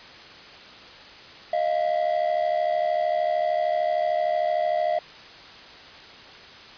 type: ring-modulated tone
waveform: triangle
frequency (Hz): 659.3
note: E5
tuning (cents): 0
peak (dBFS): -16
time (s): 1.53-4.99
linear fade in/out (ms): 2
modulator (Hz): 36.6
effects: white hiss -44 dBFS RMS until 6.77 s + resampled to 11025 Hz